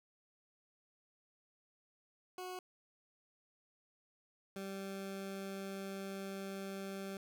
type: tone pair in turn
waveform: 20% pulse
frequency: 366.4 / 194.82 Hz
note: F#4 / G3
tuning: -17 / -10 cents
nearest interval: major seventh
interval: 1093 cents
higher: first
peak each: -38 / -37 dBFS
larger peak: second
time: 2.38-2.59 / 4.56-7.17 s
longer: second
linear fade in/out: 2 ms
effects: none